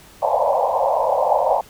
pink band-pass noise, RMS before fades -18 dBFS, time 0.22-1.61 s, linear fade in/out 5 ms, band 510 to 990 Hz, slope 96 dB/octave, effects pink hiss -46 dBFS RMS until 1.69 s

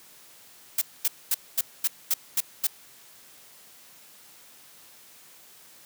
blue noise bursts, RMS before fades -23 dBFS, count 8, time 0.78-2.67 s, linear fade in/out 5 ms, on 35 ms, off 230 ms, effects white hiss -52 dBFS RMS until 5.85 s + high-pass 100 Hz 12 dB/octave

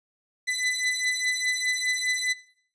sawtooth beating tone pair, 2000 / 2004.9 Hz, B6 / B6, +21 / +26 cents, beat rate 4.9 Hz, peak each -24 dBFS, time 0.47-2.34 s, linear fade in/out 20 ms, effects noise-tail reverb RT60 0.6 s tail -19 dB re dry + resampled to 22050 Hz

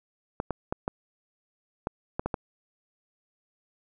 clicks, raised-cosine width 1 ms, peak -14 dBFS, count 8, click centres 0.401 / 0.507 / 0.725 / 0.879 / 1.871 / 2.195 / 2.26 / 2.342 s, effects none

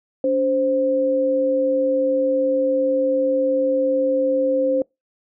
sine tone pair together, 285.2 / 523.3 Hz, C#4 / C5, +49 / 0 cents, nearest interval major seventh, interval 1051 cents, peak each -23 / -17 dBFS, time 0.24-4.82 s, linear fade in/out 2 ms, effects noise-tail reverb RT60 0.2 s tail -26 dB re dry

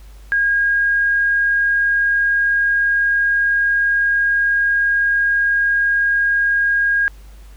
sine tone, 1629 Hz, G#6, 34 cents flat, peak -13 dBFS, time 0.32-7.08 s, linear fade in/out 0 ms, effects added 50 Hz sine -37 dBFS peak until 7.56 s + pink hiss -51 dBFS RMS until 7.56 s

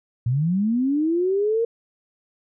sine linear sweep, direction up, 112.9 to 468.6 Hz, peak -18 dBFS, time 0.26-1.65 s, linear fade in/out 5 ms, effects none

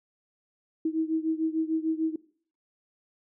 sine beating tone pair, 317.6 / 324.3 Hz, D#4 / E4, +36 / -28 cents, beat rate 6.7 Hz, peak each -27 / -29 dBFS, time 0.85-2.16 s, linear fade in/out 5 ms, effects noise-tail reverb RT60 0.5 s tail -20 dB re dry

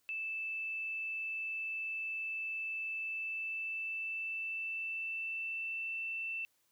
sine tone with pitch glide, 2637 to 2669 Hz, E7 to E7, 0 to +21 cents, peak -36 dBFS, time 0.09-6.45 s, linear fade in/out 0 ms, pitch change +21 cents, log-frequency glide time 2.97-6.02 s, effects white hiss -75 dBFS RMS until 6.71 s

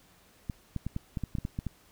clicks, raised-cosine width 5 ms, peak -20 dBFS, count 11, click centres 0.498 / 0.763 / 0.866 / 0.964 / 1.172 / 1.237 / 1.352 / 1.385 / 1.451 / 1.589 / 1.667 s, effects pink hiss -61 dBFS RMS until 1.91 s

